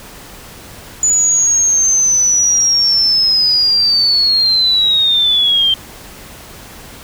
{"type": "linear sweep", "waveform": "sine", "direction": "down", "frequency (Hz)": [6970, 3136], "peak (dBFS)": -9, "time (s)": [1.03, 5.74], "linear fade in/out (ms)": 2, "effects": ["pink hiss -35 dBFS RMS until 7.03 s"]}